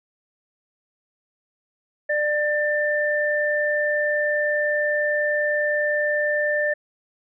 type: tone pair together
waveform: sine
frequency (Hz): 595 / 1784.8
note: D5 / A6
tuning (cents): +22 / +24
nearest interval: octave + perfect fifth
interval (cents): 1902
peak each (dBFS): -22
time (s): 2.09-6.74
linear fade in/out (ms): 10
effects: none